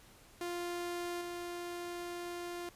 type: tone with level steps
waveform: sawtooth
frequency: 349.2 Hz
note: F4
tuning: in tune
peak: -33 / -36 dBFS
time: 0.41-2.69 s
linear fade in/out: 2 ms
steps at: 1.21 s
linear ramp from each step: 2 ms
effects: pink hiss -60 dBFS RMS until 2.75 s + resampled to 32000 Hz